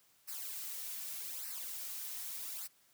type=noise with flanger; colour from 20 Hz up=blue; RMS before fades=-43 dBFS; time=0.27-2.68 s; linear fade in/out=20 ms; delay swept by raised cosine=0.29 to 3.69 ms; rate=0.83 Hz; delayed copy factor=-0.65; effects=white hiss -69 dBFS RMS until 2.93 s + high-pass 60 Hz 12 dB/octave